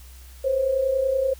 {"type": "tone pair together", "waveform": "sine", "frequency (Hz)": [504.5, 535], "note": ["B4", "C5"], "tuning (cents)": [37, 38], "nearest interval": "minor second", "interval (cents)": 101, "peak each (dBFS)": [-27, -20], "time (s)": [0.44, 1.34], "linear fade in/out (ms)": 10, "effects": ["added 63 Hz sine -42 dBFS peak until 1.39 s", "white hiss -51 dBFS RMS until 1.39 s"]}